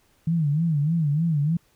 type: tone with vibrato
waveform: sine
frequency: 155.56 Hz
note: D#3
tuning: in tune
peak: -19 dBFS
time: 0.27-1.57 s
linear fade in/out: 5 ms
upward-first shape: sine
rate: 3.3 Hz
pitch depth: 150 cents each way
effects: pink hiss -63 dBFS RMS until 1.75 s